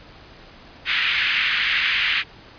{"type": "band-pass noise", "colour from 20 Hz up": "white", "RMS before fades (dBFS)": -21, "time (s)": [0.85, 2.24], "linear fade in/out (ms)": 50, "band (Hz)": [1700, 2900], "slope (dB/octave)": 24, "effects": ["pink hiss -45 dBFS RMS until 2.58 s", "resampled to 11025 Hz"]}